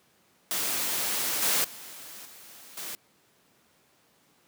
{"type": "noise with level steps", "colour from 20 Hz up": "white", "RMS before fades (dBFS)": [-29, -25, -44, -49, -37], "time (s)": [0.51, 2.95], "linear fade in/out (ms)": 0, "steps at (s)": [1.42, 1.64, 2.25, 2.77], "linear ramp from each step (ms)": 5, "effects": ["pink hiss -64 dBFS RMS until 4.47 s", "high-pass 150 Hz 12 dB/octave"]}